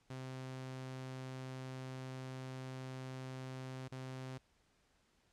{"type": "tone with dropouts", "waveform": "sawtooth", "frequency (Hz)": 130.3, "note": "C3", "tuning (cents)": -7, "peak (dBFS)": -40, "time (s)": [0.1, 4.38], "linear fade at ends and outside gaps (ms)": 5, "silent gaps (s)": [3.881, 3.918], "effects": ["pink hiss -74 dBFS RMS until 5.32 s", "low-pass 8000 Hz 12 dB/octave"]}